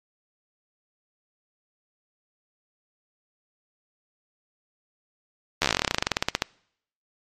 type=slowing click train; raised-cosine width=0.2 ms; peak=-3 dBFS; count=25; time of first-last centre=5.62-6.421 s; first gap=12 ms; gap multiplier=1.08; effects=noise-tail reverb RT60 0.7 s tail -25 dB re dry + MP3 64 kbps